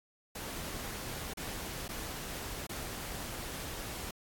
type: noise with dropouts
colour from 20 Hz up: pink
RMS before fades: -41 dBFS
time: 0.35-4.11 s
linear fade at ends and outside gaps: 5 ms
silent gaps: 1.337-1.371 / 1.881-1.889 / 2.669-2.692 s
effects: AAC 64 kbps